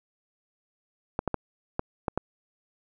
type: clicks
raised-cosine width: 1 ms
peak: -12 dBFS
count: 6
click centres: 1.191 / 1.277 / 1.343 / 1.794 / 2.082 / 2.176 s
effects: none